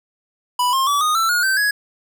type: tone with pitch steps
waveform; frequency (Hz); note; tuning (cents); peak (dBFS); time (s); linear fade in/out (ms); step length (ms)
square; 987.8 / 1064.8 / 1147.9 / 1237.4 / 1333.9 / 1437.9 / 1550 / 1670.9; B5 / C6 / D6 / D#6 / E6 / F#6 / G6 / G#6; 0 / +30 / -40 / -10 / +20 / -50 / -20 / +10; -16; 0.59-1.71; 5; 140
effects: none